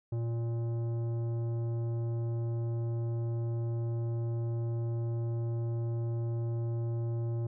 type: tone with tanh clipping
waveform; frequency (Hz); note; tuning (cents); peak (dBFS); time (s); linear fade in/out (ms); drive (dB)
sine; 116.4; A#2; -2; -32; 0.12-7.47; 5; 12
effects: none